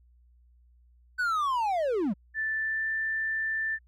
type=linear sweep; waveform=triangle; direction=down; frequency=1521 to 170.9 Hz; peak=-23 dBFS; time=1.18-2.14 s; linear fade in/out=20 ms
type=tone with pitch glide; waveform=sine; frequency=1761 to 1773.2 Hz; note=A6 to A6; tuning=+1 to +13 cents; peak=-27 dBFS; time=2.34-3.79 s; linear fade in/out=50 ms; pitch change=+12 cents; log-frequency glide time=2.54-2.88 s
effects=added 60 Hz sine -57 dBFS peak until 3.87 s